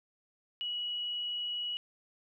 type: tone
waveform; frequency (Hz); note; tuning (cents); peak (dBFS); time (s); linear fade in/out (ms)
sine; 2922; F#7; -22; -33; 0.61-1.77; 0
effects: 12-bit